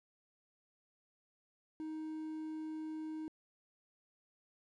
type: tone with quantisation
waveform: triangle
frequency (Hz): 313.2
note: D#4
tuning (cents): +11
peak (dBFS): -38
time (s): 1.8-3.28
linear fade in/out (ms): 0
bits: 11
effects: resampled to 22050 Hz